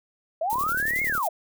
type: linear two-way sweep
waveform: sine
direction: up then down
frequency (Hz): 612 to 2188 to 612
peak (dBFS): -23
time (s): 0.41-1.29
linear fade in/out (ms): 5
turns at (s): 1.03
type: noise with tremolo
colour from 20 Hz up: violet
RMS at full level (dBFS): -33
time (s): 0.5-1.28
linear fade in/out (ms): 0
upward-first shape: square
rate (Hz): 11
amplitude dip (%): 65
type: click train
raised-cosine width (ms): 2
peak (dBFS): -26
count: 25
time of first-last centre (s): 0.53-1.179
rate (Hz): 37
effects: none